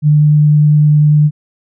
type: tone with vibrato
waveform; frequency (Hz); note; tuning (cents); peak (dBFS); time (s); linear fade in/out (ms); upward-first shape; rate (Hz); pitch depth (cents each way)
sine; 149.8; D3; +35; -5; 0.02-1.31; 50; triangle; 10; 9
effects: none